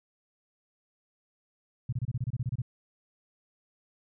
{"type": "tone bursts", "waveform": "sine", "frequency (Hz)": 123.47, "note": "B2", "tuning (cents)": 0, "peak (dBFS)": -27, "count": 12, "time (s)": [1.89, 2.619], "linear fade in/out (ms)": 5, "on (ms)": 36, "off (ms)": 27, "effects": []}